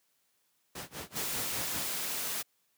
pink noise with tremolo, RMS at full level -39 dBFS, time 0.75-1.91 s, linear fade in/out 5 ms, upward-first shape sine, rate 5.1 Hz, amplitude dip 95%
white noise, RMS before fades -35 dBFS, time 1.15-2.43 s, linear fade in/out 20 ms
effects white hiss -74 dBFS RMS until 2.77 s + high-pass 100 Hz 12 dB/octave

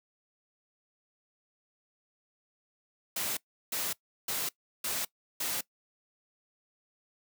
white noise bursts, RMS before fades -33 dBFS, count 5, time 3.16-5.61 s, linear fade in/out 5 ms, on 210 ms, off 350 ms, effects noise-tail reverb RT60 0.1 s tail -21 dB re dry + high-pass 100 Hz 12 dB/octave

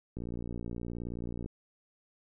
click train, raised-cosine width 3 ms, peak -26 dBFS, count 77, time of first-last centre 0.17-1.46 s, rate 58.9 Hz, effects none

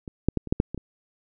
clicks, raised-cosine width 3 ms, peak -23 / -6 / -10 / -23 / -6 / -6 / -18 / -21 dBFS, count 8, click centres 0.078 / 0.286 / 0.373 / 0.473 / 0.525 / 0.601 / 0.746 / 0.777 s, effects none

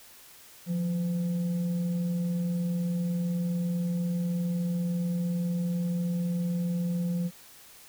sine tone with frequency modulation, 176 Hz, F3, 14 cents sharp, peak -26 dBFS, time 0.66-7.31 s, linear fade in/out 50 ms, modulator 332 Hz, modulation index 0.32, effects white hiss -52 dBFS RMS until 7.88 s

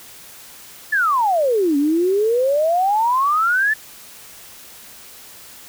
sine exponential two-way sweep, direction down then up, 1780 to 277.2 to 1780 Hz, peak -14 dBFS, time 0.92-3.74 s, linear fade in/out 10 ms, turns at 1.77 s, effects white hiss -41 dBFS RMS until 5.68 s

